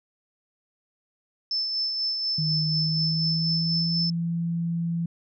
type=tone with tremolo; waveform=sine; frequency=5274 Hz; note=E8; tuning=in tune; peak=-23 dBFS; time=1.51-4.1 s; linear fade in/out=2 ms; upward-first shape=sine; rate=4.1 Hz; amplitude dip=35%
type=tone with pitch glide; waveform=sine; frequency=155.56 to 168.66 Hz; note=D#3 to E3; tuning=0 to +40 cents; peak=-24 dBFS; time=2.38-5.06 s; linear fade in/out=5 ms; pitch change=+140 cents; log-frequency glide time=2.67-4.04 s
effects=none